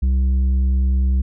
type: tone with tanh clipping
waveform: sine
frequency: 65 Hz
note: C2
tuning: 11 cents flat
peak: -15 dBFS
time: 0.02-1.22 s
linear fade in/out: 10 ms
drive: 6 dB
effects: none